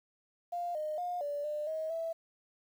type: tone with pitch steps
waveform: sine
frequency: 699 / 612 / 712 / 579 / 599 / 633 / 658 Hz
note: F5 / D#5 / F5 / D5 / D5 / D#5 / E5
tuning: +1 / -29 / +33 / -25 / +34 / +30 / -3 cents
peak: -33 dBFS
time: 0.52-2.13 s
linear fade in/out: 10 ms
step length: 230 ms
effects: 10-bit